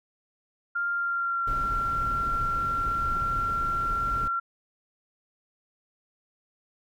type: tone with pitch glide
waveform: sine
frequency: 1396.9 to 1368.9 Hz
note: F6 to F6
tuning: 0 to -35 cents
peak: -25 dBFS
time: 0.75-4.4 s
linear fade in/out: 10 ms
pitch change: -35 cents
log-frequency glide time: 0.92-1.5 s
type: noise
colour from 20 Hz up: brown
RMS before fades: -34 dBFS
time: 1.47-4.28 s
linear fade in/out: 5 ms
effects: none